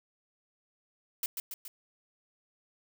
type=noise with echo; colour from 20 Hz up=blue; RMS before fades=-32 dBFS; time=1.23-1.26 s; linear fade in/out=2 ms; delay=140 ms; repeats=3; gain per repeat=-4 dB; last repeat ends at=1.68 s; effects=none